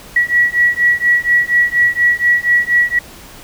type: beating tone pair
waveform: sine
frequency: 1929 / 1933.2 Hz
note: B6 / B6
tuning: -41 / -38 cents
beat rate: 4.2 Hz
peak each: -13 / -13 dBFS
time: 0.16-2.99 s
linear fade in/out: 5 ms
effects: pink hiss -37 dBFS RMS until 3.43 s